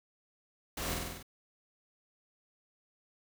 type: noise with echo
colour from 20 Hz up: pink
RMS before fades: -38 dBFS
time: 0.77-0.94 s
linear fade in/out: 5 ms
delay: 48 ms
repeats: 6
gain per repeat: -2 dB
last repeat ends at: 1.228 s
effects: none